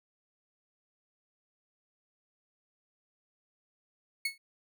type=tone with exponential decay; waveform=30% pulse; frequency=2198 Hz; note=C#7; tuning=15 cents flat; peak=-24 dBFS; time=4.25-4.38 s; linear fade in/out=5 ms; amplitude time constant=28 ms; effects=none